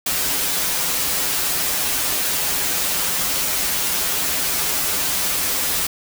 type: noise with comb filter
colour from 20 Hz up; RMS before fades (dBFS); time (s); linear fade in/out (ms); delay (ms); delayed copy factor
white; -21; 0.06-5.87; 5; 8.8; -0.9
effects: none